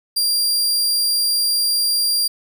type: tone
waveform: sawtooth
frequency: 4765 Hz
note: D8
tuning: 24 cents sharp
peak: -13 dBFS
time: 0.16-2.28 s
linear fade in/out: 10 ms
effects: none